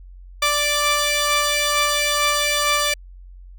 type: tone pair together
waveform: 10% pulse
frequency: 587.3 / 1172.4 Hz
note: D5 / D6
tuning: 0 / -3 cents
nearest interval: octave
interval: 1197 cents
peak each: -12 dBFS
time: 0.42-2.94 s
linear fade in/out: 5 ms
effects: added 45 Hz sine -38 dBFS peak until 3.58 s